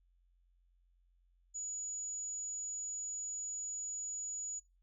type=tone; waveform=sine; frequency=6880 Hz; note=A8; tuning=40 cents flat; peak=-39 dBFS; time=1.54-4.6 s; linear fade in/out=20 ms; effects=noise-tail reverb RT60 0.2 s tail -17 dB re dry + added 44 Hz sine -68 dBFS peak until 4.82 s